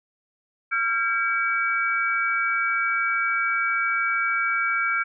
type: tone cluster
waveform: sine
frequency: 1375 / 1608 / 2280 Hz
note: F6 / G6 / C#7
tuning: -27 / +44 / +48 cents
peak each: -24 / -27 / -25 dBFS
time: 0.71-5.04 s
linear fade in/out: 20 ms
effects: none